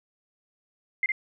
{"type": "tone with echo", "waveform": "sine", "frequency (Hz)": 2093, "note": "C7", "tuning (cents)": 0, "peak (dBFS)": -21, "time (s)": [1.03, 1.06], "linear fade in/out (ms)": 2, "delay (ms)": 59, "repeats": 1, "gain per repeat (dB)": -2, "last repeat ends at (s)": 1.119, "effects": []}